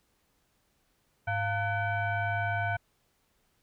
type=tone with frequency modulation; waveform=sine; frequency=698.5 Hz; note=F5; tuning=in tune; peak=-27 dBFS; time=1.27-2.77 s; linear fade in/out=10 ms; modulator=802 Hz; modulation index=1.4; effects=pink hiss -72 dBFS RMS until 3.62 s